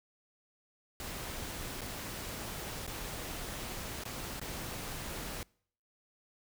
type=noise with dropouts; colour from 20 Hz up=pink; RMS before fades=-41 dBFS; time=1-5.43 s; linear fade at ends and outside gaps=1 ms; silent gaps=1.809-1.816 / 2.866-2.876 / 4.037-4.053 / 4.397-4.414 s; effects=noise-tail reverb RT60 0.6 s tail -26 dB re dry

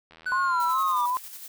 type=click train; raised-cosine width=0.3 ms; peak=-33 dBFS; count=50; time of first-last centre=0.11-0.711 s; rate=81.5 Hz
type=linear sweep; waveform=triangle; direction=down; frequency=1500 to 1174.7 Hz; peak=-24 dBFS; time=0.26-1.06 s; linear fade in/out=5 ms
type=tone with vibrato; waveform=sine; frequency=1026 Hz; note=C6; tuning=34 cents flat; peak=-23 dBFS; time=0.32-1.17 s; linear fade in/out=0 ms; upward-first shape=sine; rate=2.4 Hz; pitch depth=95 cents each way
type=noise with tremolo; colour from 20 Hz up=blue; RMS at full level=-40 dBFS; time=0.6-1.48 s; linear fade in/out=2 ms; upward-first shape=square; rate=11 Hz; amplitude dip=40%
effects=none

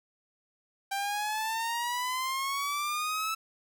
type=exponential sweep; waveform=sawtooth; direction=up; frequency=784 to 1318 Hz; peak=-26 dBFS; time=0.91-3.35 s; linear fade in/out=10 ms; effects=none

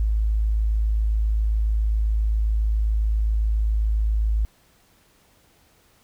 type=tone; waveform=sine; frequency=53.7 Hz; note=A1; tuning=41 cents flat; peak=-18 dBFS; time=0-4.45 s; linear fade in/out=0 ms; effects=pink hiss -59 dBFS RMS until 6.03 s

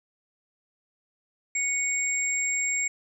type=tone pair together; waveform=sine; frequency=2217 / 7513 Hz; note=C#7 / A#8; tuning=0 / +13 cents; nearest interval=octave + major sixth; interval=2113 cents; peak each=-27 dBFS; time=1.55-2.88 s; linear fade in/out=5 ms; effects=10-bit

